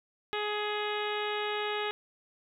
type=harmonic tone; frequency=418.9 Hz; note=G#4; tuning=15 cents sharp; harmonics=1 / 2 / 3 / 4 / 5 / 6 / 7 / 8 / 9; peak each=-34 / -37 / -39 / -40 / -41 / -42 / -42 / -43 / -44 dBFS; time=0.33-1.91 s; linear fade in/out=0 ms; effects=11-bit